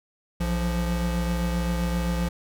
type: tone pair together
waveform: square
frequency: 60.22 / 173 Hz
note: B1 / F3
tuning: -43 / -16 cents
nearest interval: octave + tritone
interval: 1827 cents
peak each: -27 dBFS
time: 0.4-2.29 s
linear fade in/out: 10 ms
effects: none